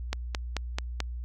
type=click train; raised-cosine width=0.2 ms; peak=-12 dBFS; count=5; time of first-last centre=0.13-1.003 s; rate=4.58 Hz; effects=added 60 Hz sine -33 dBFS peak until 1.24 s